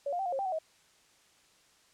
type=tone with pitch steps; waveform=sine; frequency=565 / 705 / 774 / 711 / 539 / 786 / 747 / 636 Hz; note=C#5 / F5 / G5 / F5 / C#5 / G5 / F#5 / D#5; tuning=+33 / +16 / -22 / +31 / -49 / +4 / +16 / +38 cents; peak=-30 dBFS; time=0.06-0.588 s; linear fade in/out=5 ms; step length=66 ms; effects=white hiss -64 dBFS RMS until 1.93 s + low-pass 8000 Hz 12 dB/octave